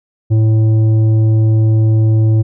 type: tone with tanh clipping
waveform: sine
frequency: 110 Hz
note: A2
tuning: in tune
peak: -9 dBFS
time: 0.3-2.43 s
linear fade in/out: 20 ms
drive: 8 dB
effects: none